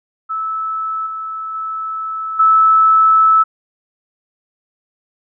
sine tone with level steps, 1307 Hz, E6, 15 cents flat, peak -18 / -22 / -20 / -7 dBFS, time 0.29-3.44 s, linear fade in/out 20 ms, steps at 1.06 / 1.54 / 2.39 s, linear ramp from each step 10 ms, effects none

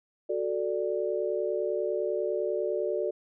sine chord, D major, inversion first, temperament equal, 370 / 440 / 587.3 Hz, F#4 / A4 / D5, 0 / 0 / 0 cents, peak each -31 dBFS, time 0.29-3.11 s, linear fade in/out 10 ms, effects none

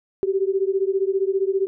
sine beating tone pair, 380.8 / 395.8 Hz, F#4 / G4, +50 / +17 cents, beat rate 15 Hz, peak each -21 / -22 dBFS, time 0.23-1.67 s, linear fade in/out 0 ms, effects none

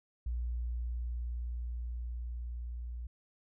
sine tone with level ramp, 59.6 Hz, A#1, 39 cents sharp, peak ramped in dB -32 to -38 dBFS, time 0.26-3.07 s, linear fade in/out 5 ms, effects none

